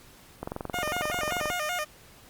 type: click train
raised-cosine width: 1 ms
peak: -18 dBFS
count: 25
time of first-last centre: 0.43-1.501 s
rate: 22.4 Hz
type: tone with vibrato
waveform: 15% pulse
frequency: 659.3 Hz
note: E5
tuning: in tune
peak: -22 dBFS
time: 0.73-1.85 s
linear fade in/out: 20 ms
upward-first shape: square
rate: 5.2 Hz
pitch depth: 140 cents each way
effects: pink hiss -53 dBFS RMS until 2.29 s + Opus 48 kbps

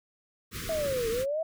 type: band-stop noise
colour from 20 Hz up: pink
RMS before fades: -37 dBFS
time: 0.51-1.26 s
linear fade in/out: 50 ms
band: 500 to 1100 Hz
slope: 96 dB/octave
type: linear two-way sweep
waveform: sine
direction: down then up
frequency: 659.3 to 440 to 659.3 Hz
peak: -27 dBFS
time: 0.69-1.43 s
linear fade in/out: 5 ms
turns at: 1.09 s
effects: none

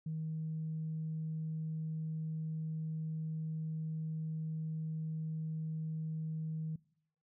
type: tone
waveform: sine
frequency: 158.2 Hz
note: D#3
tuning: 29 cents sharp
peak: -35 dBFS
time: 0.06-6.76 s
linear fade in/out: 5 ms
effects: noise-tail reverb RT60 0.7 s tail -23 dB re dry + tanh soft clip ceiling -31 dBFS

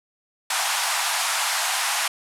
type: band-pass noise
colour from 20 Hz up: pink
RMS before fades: -24 dBFS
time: 0.5-2.08 s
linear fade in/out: 5 ms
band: 720 to 12000 Hz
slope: 48 dB/octave
effects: none

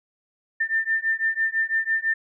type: beating tone pair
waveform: sine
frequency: 1791 / 1797 Hz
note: A6 / A6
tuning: +30 / +36 cents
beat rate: 6 Hz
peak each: -24 dBFS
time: 0.6-2.14 s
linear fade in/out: 10 ms
effects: none

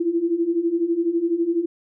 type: beating tone pair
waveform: sine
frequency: 329.6 / 341.6 Hz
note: E4 / F4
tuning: 0 / -38 cents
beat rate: 12 Hz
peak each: -24 / -20 dBFS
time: 0-1.66 s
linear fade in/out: 10 ms
effects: none

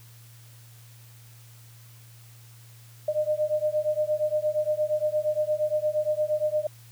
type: beating tone pair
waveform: sine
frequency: 604 / 612.6 Hz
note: D5 / D#5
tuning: +48 / -27 cents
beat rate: 8.6 Hz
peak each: -26 dBFS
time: 3.08-6.67 s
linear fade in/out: 5 ms
effects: added 116 Hz sine -48 dBFS peak until 6.91 s + white hiss -55 dBFS RMS until 6.91 s

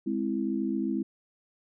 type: chord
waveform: sine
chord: Ab augmented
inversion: none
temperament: equal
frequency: 207.7 / 261.6 / 329.6 Hz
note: Ab3 / C4 / E4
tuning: 0 / 0 / 0 cents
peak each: -31 dBFS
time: 0.06-1.03 s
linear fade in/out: 10 ms
effects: none

